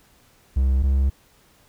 triangle tone pair in turn, 66 / 67.58 Hz, C2 / C#2, +16 / -43 cents, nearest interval unison, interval 41 cents, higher second, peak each -14 dBFS, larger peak neither, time 0.56-0.83 / 0.83-1.1 s, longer neither, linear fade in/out 10 ms, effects pink hiss -57 dBFS RMS until 1.68 s

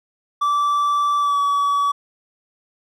triangle tone with pitch glide, 1162 to 1139.4 Hz, D6 to C#6, -19 to +47 cents, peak -14 dBFS, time 0.41-1.92 s, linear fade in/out 10 ms, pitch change -34 cents, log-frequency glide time 1.19-1.39 s, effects none

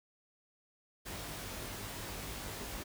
pink noise with comb filter, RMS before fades -43 dBFS, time 1.05-2.84 s, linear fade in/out 20 ms, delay 20 ms, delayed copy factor +0.95, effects none

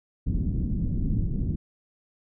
pink low-pass noise, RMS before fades -26 dBFS, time 0.26-1.56 s, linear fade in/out 10 ms, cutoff 250 Hz, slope 24 dB/octave, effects none

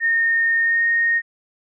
sine tone with pitch glide, 1835 to 1854.2 Hz, A#6 to A#6, -28 to -10 cents, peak -15 dBFS, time 0-1.22 s, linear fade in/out 50 ms, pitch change +18 cents, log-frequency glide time 0.61-0.85 s, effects none

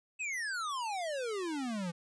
square exponential sweep, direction down, 2637 to 164.81 Hz, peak -35 dBFS, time 0.19-1.92 s, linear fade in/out 20 ms, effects resampled to 22050 Hz

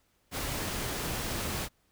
pink noise, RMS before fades -34 dBFS, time 0.31-1.69 s, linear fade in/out 50 ms, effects pink hiss -71 dBFS RMS until 1.91 s

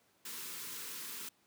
white band-stop noise, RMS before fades -44 dBFS, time 0.25-1.29 s, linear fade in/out 5 ms, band 510 to 890 Hz, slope 96 dB/octave, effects pink hiss -71 dBFS RMS until 1.46 s + high-pass 150 Hz 12 dB/octave

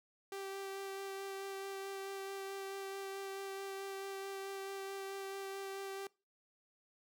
sawtooth tone with vibrato, 390.5 Hz, G4, 7 cents flat, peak -38 dBFS, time 0.32-6.07 s, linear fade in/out 2 ms, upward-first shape sine, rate 4.6 Hz, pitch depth 11 cents each way, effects noise-tail reverb RT60 0.3 s tail -23 dB re dry

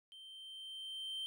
triangle tone with level ramp, 3124 Hz, G7, 7 cents flat, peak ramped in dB -51 to -37 dBFS, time 0.12-1.26 s, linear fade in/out 0 ms, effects none

